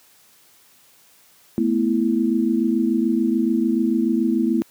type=chord; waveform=sine; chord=A suspended second; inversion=none; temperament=equal; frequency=220 / 246.9 / 329.6 Hz; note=A3 / B3 / E4; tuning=0 / 0 / 0 cents; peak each=-21 dBFS; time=1.58-4.62 s; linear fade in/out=0 ms; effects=white hiss -54 dBFS RMS until 4.7 s + high-pass 80 Hz 12 dB/octave